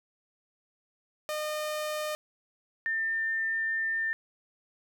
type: tone pair in turn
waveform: sawtooth / sine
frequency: 609 / 1798.8 Hz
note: D#5 / A6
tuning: -37 / +38 cents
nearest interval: octave + perfect fifth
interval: 1875 cents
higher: second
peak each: -27 dBFS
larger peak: neither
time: 1.29-2.15 / 2.86-4.13 s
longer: second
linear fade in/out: 0 ms
effects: none